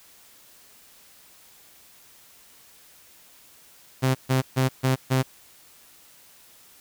sawtooth tone bursts, 130.81 Hz, C3, in tune, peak -15 dBFS, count 5, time 4.02-5.23 s, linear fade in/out 20 ms, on 130 ms, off 140 ms, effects white hiss -53 dBFS RMS until 6.8 s

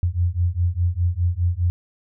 sine beating tone pair, 85.4 / 90.3 Hz, F2 / F#2, -38 / -42 cents, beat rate 4.9 Hz, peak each -21 dBFS, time 0.03-1.7 s, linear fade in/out 0 ms, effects none

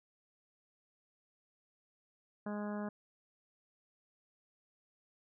harmonic tone, 207.7 Hz, G#3, in tune, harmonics 1 / 2 / 3 / 4 / 5 / 6 / 7 / 8, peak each -38 / -47 / -45 / -50 / -51 / -54 / -54 / -55 dBFS, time 2.46-2.89 s, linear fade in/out 5 ms, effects none

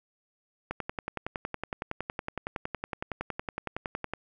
click train, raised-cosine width 0.5 ms, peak -17 dBFS, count 38, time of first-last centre 0.71-4.136 s, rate 10.8 Hz, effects none

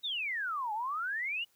sine exponential two-way sweep, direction down then up, 3837 to 823 to 2964 Hz, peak -32 dBFS, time 0.03-1.45 s, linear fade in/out 20 ms, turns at 0.73 s, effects white hiss -70 dBFS RMS until 1.55 s

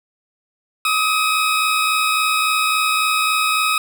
20% pulse tone pair together, 1207.4 / 1271 Hz, D6 / D#6, +48 / +36 cents, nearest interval minor second, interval 88 cents, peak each -20 / -11 dBFS, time 0.85-3.78 s, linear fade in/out 2 ms, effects none

